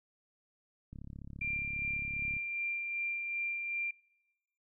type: click train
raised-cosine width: 5 ms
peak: -34 dBFS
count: 51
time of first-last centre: 0.93-2.367 s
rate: 34.8 Hz
type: tone with tremolo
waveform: sine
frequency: 2377 Hz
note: D7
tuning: 20 cents sharp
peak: -32 dBFS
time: 1.41-3.91 s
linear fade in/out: 5 ms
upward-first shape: sine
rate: 2.6 Hz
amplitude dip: 35%
effects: noise-tail reverb RT60 1.0 s tail -24 dB re dry